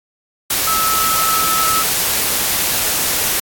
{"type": "tone in noise", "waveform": "sine", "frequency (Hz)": 1303, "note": "E6", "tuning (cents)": -20, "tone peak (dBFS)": -16, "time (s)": [0.67, 1.83], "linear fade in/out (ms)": 5, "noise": "white", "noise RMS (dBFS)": -17, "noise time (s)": [0.5, 3.4], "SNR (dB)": -2, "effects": ["AAC 64 kbps"]}